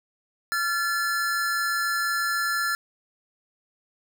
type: tone pair together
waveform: square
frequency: 1373 / 1728.8 Hz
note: F6 / A6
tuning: -30 / -31 cents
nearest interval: major third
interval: 399 cents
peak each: -27 dBFS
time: 0.52-2.75 s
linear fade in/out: 0 ms
effects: none